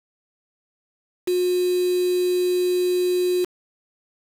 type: tone with quantisation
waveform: sine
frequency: 360 Hz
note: F#4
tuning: 47 cents flat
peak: -18 dBFS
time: 1.27-3.45 s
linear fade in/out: 10 ms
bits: 5
effects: none